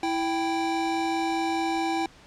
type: tone pair together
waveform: square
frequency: 329.6 / 784 Hz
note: E4 / G5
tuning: 0 / 0 cents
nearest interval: octave + minor third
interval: 1500 cents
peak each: -28 dBFS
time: 0.03-2.06 s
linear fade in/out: 2 ms
effects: pink hiss -52 dBFS RMS until 2.26 s + low-pass 6000 Hz 12 dB/octave